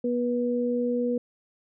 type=tone pair together; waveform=sine; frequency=242.7 / 486.6 Hz; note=B3 / B4; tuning=-30 / -26 cents; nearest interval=octave; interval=1204 cents; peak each=-26 dBFS; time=0.04-1.18 s; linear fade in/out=5 ms; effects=none